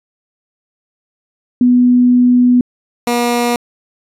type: tone pair in turn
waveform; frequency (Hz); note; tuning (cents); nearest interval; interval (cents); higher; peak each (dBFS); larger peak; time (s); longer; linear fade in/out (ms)
sine / 15% pulse; 246.9 / 239.9; B3 / A#3; 0 / +50; unison; 50; first; -6; neither; 1.61-2.61 / 3.07-3.56; first; 2
effects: resampled to 32000 Hz